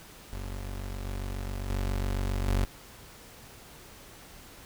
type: tone with level steps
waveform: 30% pulse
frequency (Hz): 47.37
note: F#1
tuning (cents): +41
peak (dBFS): -32 / -30 / -25 / -21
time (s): 0.33-2.65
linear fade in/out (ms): 0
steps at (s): 1.05 / 1.7 / 2.48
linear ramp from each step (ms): 2
effects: pink hiss -50 dBFS RMS until 4.65 s